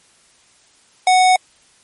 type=tone; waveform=square; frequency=740 Hz; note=F#5; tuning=in tune; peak=-10 dBFS; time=1.07-1.36 s; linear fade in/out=2 ms; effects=white hiss -53 dBFS RMS until 1.83 s + MP3 48 kbps